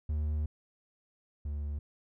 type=tone pair in turn; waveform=triangle; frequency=75.8 / 73.09 Hz; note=D#2 / D2; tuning=-45 / -8 cents; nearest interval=minor second; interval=63 cents; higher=first; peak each=-27 / -31 dBFS; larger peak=first; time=0.09-0.46 / 1.45-1.79 s; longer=first; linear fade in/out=5 ms; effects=none